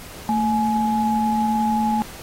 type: tone pair together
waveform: sine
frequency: 223.3 / 843 Hz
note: A3 / G#5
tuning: +26 / +26 cents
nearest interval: octave + major seventh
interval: 2300 cents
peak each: -20 dBFS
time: 0.29-2.02 s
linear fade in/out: 0 ms
effects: pink hiss -39 dBFS RMS until 2.22 s + AAC 48 kbps